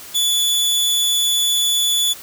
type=tone; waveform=sawtooth; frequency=3452 Hz; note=A7; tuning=34 cents flat; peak=-12 dBFS; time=0.14-2.14 s; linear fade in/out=20 ms; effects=white hiss -37 dBFS RMS until 2.22 s